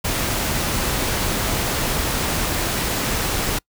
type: noise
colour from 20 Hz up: pink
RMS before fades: -22 dBFS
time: 0.04-3.59 s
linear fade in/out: 10 ms
effects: noise-tail reverb RT60 0.1 s tail -26 dB re dry